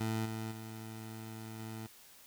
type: tone with level steps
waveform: 20% pulse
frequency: 110.9 Hz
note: A2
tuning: 14 cents sharp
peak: -28 / -33 / -39 / -37 dBFS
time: 0-1.87 s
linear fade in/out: 10 ms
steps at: 0.25 / 0.51 / 1.59 s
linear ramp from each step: 10 ms
effects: white hiss -58 dBFS RMS until 2.26 s